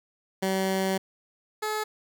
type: tone pair in turn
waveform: 15% pulse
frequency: 190.9 / 428.6 Hz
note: G3 / A4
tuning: -46 / -45 cents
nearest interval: octave + major second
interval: 1401 cents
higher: second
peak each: -18 / -21 dBFS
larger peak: first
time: 0.42-0.98 / 1.62-1.84 s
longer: first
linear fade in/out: 10 ms
effects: none